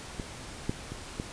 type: clicks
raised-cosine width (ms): 3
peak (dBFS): -21 / -15 / -25 / -19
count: 4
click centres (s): 0.198 / 0.695 / 0.92 / 1.199
effects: pink hiss -43 dBFS RMS until 1.32 s + resampled to 22050 Hz